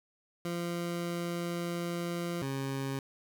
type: tone pair in turn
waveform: 20% pulse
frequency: 172.3 / 135.89 Hz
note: F3 / C#3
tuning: -23 / -34 cents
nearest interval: major third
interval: 411 cents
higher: first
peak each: -28 dBFS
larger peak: neither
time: 0.45-2.42 / 2.42-2.99 s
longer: first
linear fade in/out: 2 ms
effects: none